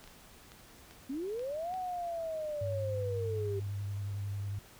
clicks, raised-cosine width 0.2 ms, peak -34 dBFS, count 6, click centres 0.04 / 0.076 / 0.519 / 0.91 / 1.394 / 1.74 s
sine linear two-way sweep, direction up then down, 252.8 to 751 to 388.9 Hz, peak -34 dBFS, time 1.09-3.6 s, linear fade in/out 10 ms, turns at 1.75 s
sine tone with vibrato, 100.4 Hz, G2, 42 cents sharp, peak -34 dBFS, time 2.61-4.59 s, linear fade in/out 5 ms, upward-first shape sine, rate 11 Hz, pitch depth 22 cents each way
effects pink hiss -56 dBFS RMS until 4.79 s

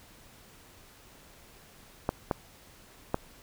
clicks, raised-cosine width 1 ms, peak -12 dBFS, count 3, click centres 2.091 / 2.312 / 3.144 s, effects pink hiss -55 dBFS RMS until 3.42 s

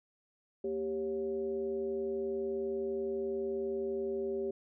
sine tone with frequency modulation, 392 Hz, G4, in tune, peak -32 dBFS, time 0.64-4.51 s, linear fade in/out 5 ms, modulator 159 Hz, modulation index 0.64, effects none

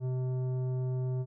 triangle tone with tanh clipping, 128 Hz, C3, 38 cents flat, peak -31 dBFS, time 0-1.26 s, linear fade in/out 50 ms, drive 15 dB, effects none

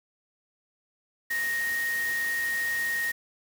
sine tone in noise, 1864.7 Hz, A#6, in tune, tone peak -26 dBFS, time 1.3-3.12 s, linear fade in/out 10 ms, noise white, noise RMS -38 dBFS, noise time 1.3-3.12 s, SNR +9 dB, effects none

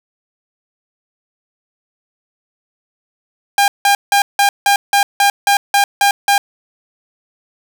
sawtooth tone bursts, 804 Hz, G5, 44 cents sharp, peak -5 dBFS, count 11, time 3.58-6.38 s, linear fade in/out 2 ms, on 100 ms, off 170 ms, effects none

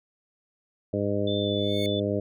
harmonic tone, 101.8 Hz, G#2, 34 cents flat, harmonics 1 / 2 / 3 / 4 / 5 / 6, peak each -31 / -31 / -31 / -31 / -31 / -31 dBFS, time 0.93-2.2 s, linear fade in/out 5 ms
sine tone with vibrato, 3520 Hz, A7, in tune, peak -32 dBFS, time 1.27-2 s, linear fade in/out 5 ms, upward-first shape sine, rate 2.5 Hz, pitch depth 15 cents each way
sawtooth tone with exponential growth, 2196 Hz, C#7, 17 cents flat, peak -32 dBFS, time 1.5-1.86 s, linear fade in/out 1 ms, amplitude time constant 77 ms
effects none

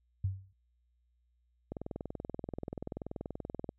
sine tone with exponential decay, 95.7 Hz, G2, 41 cents flat, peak -26 dBFS, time 0.24-0.53 s, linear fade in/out 5 ms, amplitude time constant 61 ms
click train, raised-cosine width 2 ms, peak -25 dBFS, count 42, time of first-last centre 1.72-3.691 s, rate 20.8 Hz
effects added 60 Hz sine -70 dBFS peak until 3.78 s

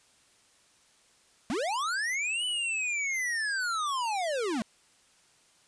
square linear two-way sweep, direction up then down, 201.2 to 3005 to 201.2 Hz, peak -29 dBFS, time 1.5-4.62 s, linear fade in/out 0 ms, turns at 2.45 s, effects white hiss -63 dBFS RMS until 5.67 s + resampled to 22050 Hz

